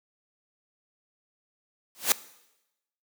white noise with exponential growth, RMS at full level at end -18 dBFS, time 1.95-2.12 s, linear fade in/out 0 ms, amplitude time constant 35 ms, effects noise-tail reverb RT60 0.9 s tail -18 dB re dry + high-pass 200 Hz 12 dB/octave

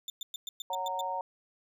35% pulse tone bursts, 3568 Hz, A7, 23 cents sharp, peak -34 dBFS, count 8, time 0.08-1.01 s, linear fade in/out 2 ms, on 20 ms, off 110 ms
harmonic tone, 185 Hz, F#3, in tune, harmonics 3 / 4 / 5, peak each -39 / -37 / -33 dBFS, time 0.7-1.21 s, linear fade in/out 2 ms
effects none

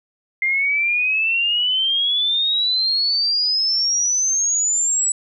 sine exponential sweep, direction up, 2093 to 7910 Hz, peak -16 dBFS, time 0.42-5.12 s, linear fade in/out 2 ms, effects none

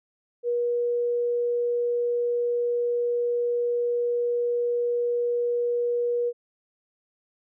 sine tone, 480 Hz, B4, 49 cents flat, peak -22 dBFS, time 0.43-6.33 s, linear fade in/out 50 ms, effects none

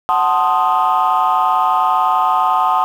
sine chord, F# diminished seventh, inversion none, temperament equal with one note detuned, 742.1 / 880 / 1046.5 / 1244.5 Hz, F#5 / A5 / C6 / Eb6, +5 / 0 / 0 / 0 cents, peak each -16 dBFS, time 0.09-2.84 s, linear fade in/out 0 ms, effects tanh soft clip ceiling -6 dBFS + 7-bit

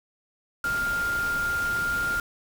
sine tone in noise, 1403 Hz, F6, 8 cents sharp, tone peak -24 dBFS, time 0.64-2.2 s, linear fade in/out 2 ms, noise pink, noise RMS -36 dBFS, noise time 0.64-2.2 s, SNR +9 dB, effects none

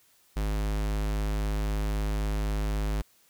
square tone, 51.91 Hz, G#1, in tune, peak -27 dBFS, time 0.36-3.02 s, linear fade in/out 10 ms, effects white hiss -63 dBFS RMS until 3.29 s

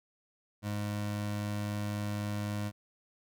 25% pulse tone, 103.83 Hz, G#2, in tune, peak -29 dBFS, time 0.62-2.72 s, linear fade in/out 50 ms, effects none

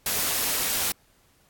white noise with amplitude modulation, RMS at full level -23 dBFS, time 0.06-0.92 s, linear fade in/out 2 ms, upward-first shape sine, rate 227 Hz, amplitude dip 55%, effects pink hiss -62 dBFS RMS until 1.49 s + AAC 64 kbps

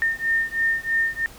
sine beating tone pair, 1817 / 1820.1 Hz, A#6 / A#6, -45 / -42 cents, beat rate 3.1 Hz, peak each -23 dBFS, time 0.02-1.26 s, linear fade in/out 0 ms, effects added 50 Hz sine -49 dBFS peak until 1.38 s + pink hiss -45 dBFS RMS until 1.38 s

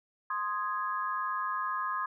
sine chord, Ab major, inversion first, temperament equal, 1046.5 / 1244.5 / 1661.2 Hz, C6 / Eb6 / Ab6, 0 / 0 / 0 cents, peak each -33 / -34 / -38 dBFS, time 0.3-2.06 s, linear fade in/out 5 ms, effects none

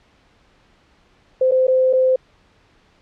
sine tone with dropouts, 517 Hz, C5, 21 cents flat, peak -12 dBFS, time 1.41-2.16 s, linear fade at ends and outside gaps 5 ms, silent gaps 1.512-1.518 / 1.67-1.68 / 1.929-1.933 s, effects pink hiss -56 dBFS RMS until 3.01 s + low-pass 4000 Hz 12 dB/octave

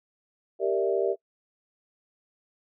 sine chord, E half-diminished seventh, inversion first, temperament equal, 392 / 466.2 / 587.3 / 659.3 Hz, G4 / Bb4 / D5 / E5, 0 / 0 / 0 / 0 cents, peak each -26 / -28 / -30 / -30 dBFS, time 0.59-1.16 s, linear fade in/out 50 ms, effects noise-tail reverb RT60 0.1 s tail -25 dB re dry

